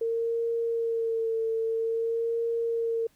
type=tone with vibrato; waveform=sine; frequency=456.3 Hz; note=A#4; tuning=37 cents flat; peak=-25 dBFS; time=0.01-3.07 s; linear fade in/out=5 ms; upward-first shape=sine; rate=0.5 Hz; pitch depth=25 cents each way; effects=pink hiss -65 dBFS RMS until 3.15 s